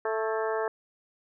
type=harmonic tone with a mistuned harmonic; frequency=220 Hz; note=A3; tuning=in tune; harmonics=2 / 3 / 4 / 5 / 6 / 7 / 8; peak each=-29 / -33 / -35 / -37 / -39 / -40 / -41 dBFS; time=0.05-0.68 s; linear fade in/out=2 ms; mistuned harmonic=7; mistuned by=+63 cents; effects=none